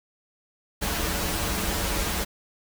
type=noise with comb filter; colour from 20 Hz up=pink; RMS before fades=-27 dBFS; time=0.81-2.25 s; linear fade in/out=20 ms; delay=7.8 ms; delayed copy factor=-0.9; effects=none